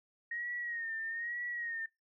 sine tone with vibrato, 1864.7 Hz, A#6, in tune, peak -36 dBFS, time 0.31-1.86 s, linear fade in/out 5 ms, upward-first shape sine, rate 1.1 Hz, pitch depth 66 cents each way, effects noise-tail reverb RT60 0.2 s tail -24 dB re dry

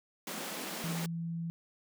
pink high-pass noise, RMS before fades -40 dBFS, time 0.27-1.06 s, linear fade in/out 2 ms, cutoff 170 Hz, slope 96 dB/octave
sine tone, 167.1 Hz, E3, 24 cents sharp, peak -34 dBFS, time 0.84-1.5 s, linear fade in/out 0 ms
effects none

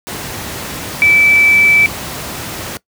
sine tone in noise, 2314 Hz, D7, 26 cents flat, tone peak -6 dBFS, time 1.02-1.86 s, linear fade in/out 0 ms, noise pink, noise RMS -24 dBFS, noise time 0.07-2.77 s, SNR +15 dB, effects noise-tail reverb RT60 0.1 s tail -20 dB re dry + high-pass 80 Hz 12 dB/octave

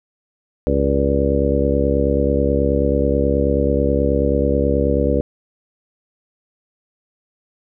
harmonic tone with a mistuned harmonic, 69.3 Hz, C#2, in tune, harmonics 1 / 2 / 3 / 4 / 5 / 6 / 7 / 8, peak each -20 / -25 / -24 / -22 / -26 / -24 / -20 / -24 dBFS, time 0.67-5.21 s, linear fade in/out 0 ms, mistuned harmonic 8, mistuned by +79 cents, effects none

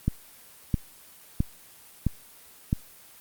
click train, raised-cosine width 5 ms, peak -10 dBFS, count 5, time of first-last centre 0.08-2.729 s, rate 1.51 Hz, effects white hiss -51 dBFS RMS until 3.2 s + Opus 24 kbps

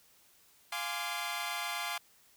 15% pulse chord, D half-diminished seventh, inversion first, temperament equal with one note detuned, 698.5 / 830.6 / 1033.9 / 1174.7 Hz, F5 / Ab5 / C6 / D6, 0 / 0 / -21 / 0 cents, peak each -34 dBFS, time 0.72-1.98 s, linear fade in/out 5 ms, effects white hiss -64 dBFS RMS until 2.36 s

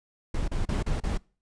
brown noise bursts, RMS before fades -27 dBFS, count 5, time 0.34-1.176 s, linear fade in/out 5 ms, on 140 ms, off 34 ms, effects noise-tail reverb RT60 0.4 s tail -25 dB re dry + resampled to 22050 Hz

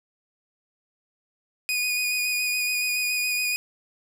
sawtooth tone with vibrato, 2471 Hz, D#7, 13 cents flat, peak -20 dBFS, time 1.69-3.56 s, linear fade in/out 0 ms, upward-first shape square, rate 7.1 Hz, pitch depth 13 cents each way, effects none

